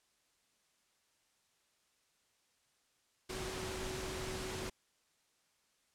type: tone in noise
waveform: sine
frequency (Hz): 374.6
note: F#4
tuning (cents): +21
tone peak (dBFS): -44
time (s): 3.29-4.7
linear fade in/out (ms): 10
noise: pink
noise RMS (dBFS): -42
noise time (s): 3.29-4.7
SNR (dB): -5
effects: white hiss -75 dBFS RMS until 5.94 s + low-pass 9000 Hz 12 dB/octave